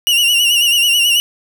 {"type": "tone with vibrato", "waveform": "40% pulse", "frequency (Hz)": 2854, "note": "F7", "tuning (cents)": 37, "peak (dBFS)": -9, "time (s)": [0.07, 1.2], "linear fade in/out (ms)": 0, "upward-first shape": "sine", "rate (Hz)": 9.2, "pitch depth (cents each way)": 66, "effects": []}